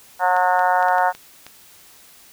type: harmonic tone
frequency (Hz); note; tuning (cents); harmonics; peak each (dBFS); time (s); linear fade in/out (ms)
181.8; F#3; -30; 3 / 4 / 5 / 6 / 7 / 8 / 9 / 10; -26 / -18 / -19 / -27 / -30 / -24 / -33 / -32; 0.19-1.13; 50
type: clicks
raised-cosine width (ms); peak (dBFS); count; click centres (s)
0.2; -20; 7; 0.366 / 0.593 / 0.827 / 0.885 / 0.983 / 1.15 / 1.466
effects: white hiss -48 dBFS RMS until 2.32 s